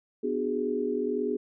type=chord; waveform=sine; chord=G# half-diminished seventh; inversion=first; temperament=just; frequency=249.2 / 299 / 373.8 / 415.3 Hz; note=B3 / D4 / F#4 / G#4; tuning=+16 / +31 / +18 / 0 cents; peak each=-32 / -35 / -33 / -29 dBFS; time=0.23-1.37 s; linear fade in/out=10 ms; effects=none